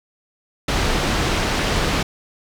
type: low-pass noise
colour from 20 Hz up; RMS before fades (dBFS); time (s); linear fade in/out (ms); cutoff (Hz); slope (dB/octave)
pink; -20; 0.68-2.03; 5; 5200; 12
effects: none